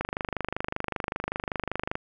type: click train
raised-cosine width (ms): 0.5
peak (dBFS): -13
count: 50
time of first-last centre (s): 0.01-1.954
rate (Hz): 25.2
effects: none